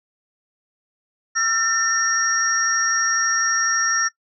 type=tone cluster; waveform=sine; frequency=1356 / 1806 / 5640 Hz; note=E6 / A6 / F8; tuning=+49 / +45 / +16 cents; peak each=-22 dBFS; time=1.35-4.09 s; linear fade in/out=20 ms; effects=noise-tail reverb RT60 0.1 s tail -20 dB re dry